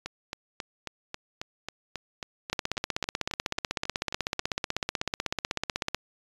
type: two click trains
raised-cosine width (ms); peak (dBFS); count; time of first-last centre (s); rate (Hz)
0.2; -17 / -10; 17 / 56; 0.06-4.396 / 2.53-5.946; 3.69 / 16.1
effects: resampled to 24000 Hz